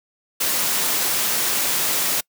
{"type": "noise", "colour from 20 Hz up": "white", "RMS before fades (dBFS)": -21, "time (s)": [0.4, 2.21], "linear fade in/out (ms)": 10, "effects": ["noise-tail reverb RT60 0.1 s tail -26 dB re dry", "high-pass 150 Hz 12 dB/octave"]}